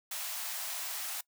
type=high-pass noise; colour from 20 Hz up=white; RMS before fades=-38 dBFS; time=0.11-1.21 s; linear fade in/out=5 ms; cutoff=610 Hz; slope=96 dB/octave; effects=noise-tail reverb RT60 0.1 s tail -22 dB re dry